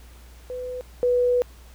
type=tone pair in turn; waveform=sine; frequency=501 / 491.8 Hz; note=B4 / B4; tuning=+25 / -7 cents; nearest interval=unison; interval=32 cents; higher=first; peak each=-29 / -17 dBFS; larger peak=second; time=0.5-0.81 / 1.03-1.42 s; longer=second; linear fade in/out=0 ms; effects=added 60 Hz sine -44 dBFS peak until 1.74 s + pink hiss -53 dBFS RMS until 1.74 s